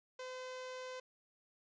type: tone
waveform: sawtooth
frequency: 511 Hz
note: C5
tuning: 41 cents flat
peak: -40 dBFS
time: 0.19-1 s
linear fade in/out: 5 ms
effects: resampled to 16000 Hz